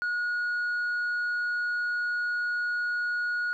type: tone with tanh clipping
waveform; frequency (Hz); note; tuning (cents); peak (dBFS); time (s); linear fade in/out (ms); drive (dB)
sine; 1449; F#6; -37; -27; 0.02-3.53; 0; 2
effects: none